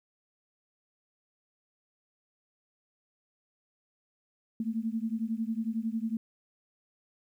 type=beating tone pair; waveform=sine; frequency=220 / 231 Hz; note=A3 / A#3; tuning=0 / -16 cents; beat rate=11 Hz; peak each=-32 / -33 dBFS; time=4.6-6.17 s; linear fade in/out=2 ms; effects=11-bit